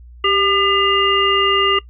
harmonic tone with a mistuned harmonic, 402.4 Hz, G4, 45 cents sharp, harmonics 1 / 3 / 5 / 7, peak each -19 / -17 / -22 / -16 dBFS, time 0.24-1.79 s, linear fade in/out 5 ms, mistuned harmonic 1, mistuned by -43 cents, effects noise-tail reverb RT60 0.1 s tail -20 dB re dry + added 60 Hz sine -37 dBFS peak until 1.89 s

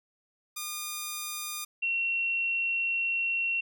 5% pulse / sine tone pair in turn, 1215 / 2728 Hz, D#6 / F7, -42 / -41 cents, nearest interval octave + major second, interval 1401 cents, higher second, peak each -22 / -26 dBFS, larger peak first, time 0.56-1.65 / 1.82-3.61 s, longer second, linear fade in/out 10 ms, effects none

